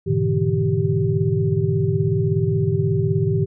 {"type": "tone cluster", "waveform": "sine", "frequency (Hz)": [101.8, 120.8, 146, 162.4, 389.1], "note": ["G#2", "B2", "D3", "E3", "G4"], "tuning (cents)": [-34, -38, -10, -26, -13], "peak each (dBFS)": -23, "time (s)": [0.06, 3.46], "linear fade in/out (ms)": 20, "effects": []}